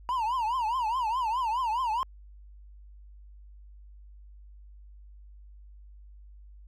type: tone with vibrato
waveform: triangle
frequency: 948 Hz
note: A#5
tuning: 29 cents sharp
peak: -24 dBFS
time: 0.09-2.03 s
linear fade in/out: 0 ms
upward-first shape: triangle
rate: 4.8 Hz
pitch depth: 210 cents each way
effects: added 50 Hz sine -47 dBFS peak until 6.67 s